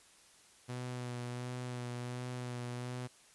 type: tone with vibrato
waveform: sawtooth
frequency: 123.47 Hz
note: B2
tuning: in tune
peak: -35 dBFS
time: 0.68-3.08 s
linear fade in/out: 20 ms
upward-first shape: sine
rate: 1.4 Hz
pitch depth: 21 cents each way
effects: white hiss -62 dBFS RMS until 3.34 s + resampled to 24000 Hz